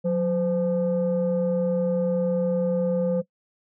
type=tone pair together; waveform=sine; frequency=181.4 / 513.5 Hz; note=F#3 / C5; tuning=-34 / -33 cents; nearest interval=octave + tritone; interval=1801 cents; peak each=-22 dBFS; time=0.04-3.22 s; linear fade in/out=20 ms; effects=noise-tail reverb RT60 0.1 s tail -19 dB re dry + tanh soft clip ceiling -16 dBFS